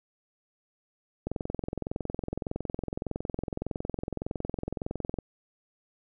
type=click train; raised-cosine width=2 ms; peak=-18 dBFS; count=86; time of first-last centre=1.27-5.187 s; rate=21.7 Hz; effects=none